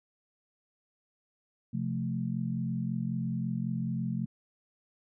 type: chord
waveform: sine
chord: F major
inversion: second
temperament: equal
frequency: 130.81 / 174.61 / 220 Hz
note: C3 / F3 / A3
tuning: 0 / 0 / 0 cents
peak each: -34 dBFS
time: 1.73-4.26 s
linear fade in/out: 10 ms
effects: none